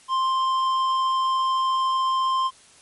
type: tone with tanh clipping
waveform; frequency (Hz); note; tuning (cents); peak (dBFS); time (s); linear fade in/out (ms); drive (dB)
triangle; 1049; C6; +4; -21; 0.08-2.51; 50; 13
effects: white hiss -52 dBFS RMS until 2.81 s + MP3 48 kbps